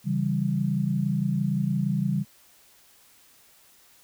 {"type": "chord", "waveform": "sine", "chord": "C# diminished", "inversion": "none", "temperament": "equal", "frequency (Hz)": [138.59, 164.81, 196], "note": ["C#3", "E3", "G3"], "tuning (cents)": [0, 0, 0], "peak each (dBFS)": [-27, -28, -26], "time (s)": [0.04, 2.25], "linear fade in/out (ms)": 50, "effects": ["white hiss -57 dBFS RMS until 4.03 s"]}